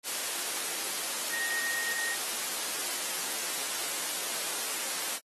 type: tone in noise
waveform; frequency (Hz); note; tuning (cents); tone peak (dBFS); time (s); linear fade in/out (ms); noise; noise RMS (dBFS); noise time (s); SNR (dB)
sine; 1864.7; A#6; 0; -32; 1.3-2.17; 50; white; -33; 0.03-5.2; -2
effects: high-pass 300 Hz 12 dB/octave + AAC 32 kbps